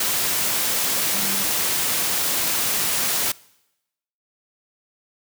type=tone in noise; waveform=sine; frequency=196 Hz; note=G3; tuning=in tune; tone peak=-33 dBFS; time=1.14-1.43 s; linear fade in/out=5 ms; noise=white; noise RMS=-22 dBFS; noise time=0-3.32 s; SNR=-14 dB; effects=noise-tail reverb RT60 0.9 s tail -23 dB re dry + high-pass 100 Hz 12 dB/octave